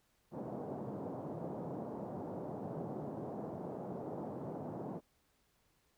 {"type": "band-pass noise", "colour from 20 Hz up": "pink", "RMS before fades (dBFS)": -43, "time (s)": [0.31, 5.01], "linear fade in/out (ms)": 50, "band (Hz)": [140, 790], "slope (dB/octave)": 24, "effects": ["pink hiss -75 dBFS RMS until 5.97 s"]}